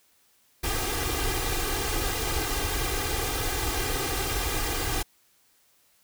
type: noise with comb filter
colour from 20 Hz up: pink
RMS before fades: -28 dBFS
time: 0.63-5.03 s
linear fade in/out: 10 ms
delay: 2.5 ms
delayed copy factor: +0.9
effects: white hiss -64 dBFS RMS until 6.03 s